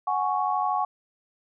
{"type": "chord", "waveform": "sine", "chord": "F# suspended second", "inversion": "none", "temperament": "just", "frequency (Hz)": [740, 832.5, 1110], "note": ["F#5", "G#5", "C#6"], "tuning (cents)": [0, 4, 2], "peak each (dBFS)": -27, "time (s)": [0.07, 0.85], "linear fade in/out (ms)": 5, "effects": []}